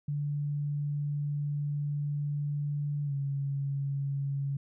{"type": "tone with pitch glide", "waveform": "sine", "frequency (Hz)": [145.6, 139.35], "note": ["D3", "C#3"], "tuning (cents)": [-15, 9], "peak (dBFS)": -29, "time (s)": [0.08, 4.57], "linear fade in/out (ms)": 5, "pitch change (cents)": -76, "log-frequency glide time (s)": [3.05, 3.13], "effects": []}